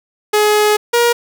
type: tone pair in turn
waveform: sawtooth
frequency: 421.4 / 474.5 Hz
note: G#4 / A#4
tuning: +25 / +31 cents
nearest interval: major second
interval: 206 cents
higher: second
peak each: -6 dBFS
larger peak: neither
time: 0.33-0.77 / 0.93-1.13 s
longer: first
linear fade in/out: 10 ms
effects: none